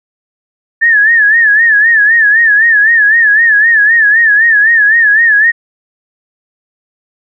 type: tone with vibrato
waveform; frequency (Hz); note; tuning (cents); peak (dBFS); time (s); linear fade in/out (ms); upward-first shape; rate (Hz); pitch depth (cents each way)
sine; 1760; A6; 0; -4; 0.81-5.52; 20; sine; 3.9; 110
effects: none